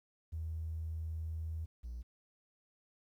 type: tone pair in turn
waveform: triangle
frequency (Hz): 80.4 / 59.49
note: E2 / A#1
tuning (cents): -43 / +36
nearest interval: perfect fourth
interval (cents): 521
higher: first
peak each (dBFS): -33 / -38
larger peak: first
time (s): 0.32-1.66 / 1.83-2.03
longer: first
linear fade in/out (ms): 20
effects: tanh soft clip ceiling -35 dBFS + 12-bit